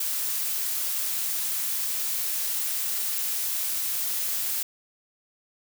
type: noise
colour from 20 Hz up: blue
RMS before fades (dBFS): -28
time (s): 0-4.63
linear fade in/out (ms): 5
effects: none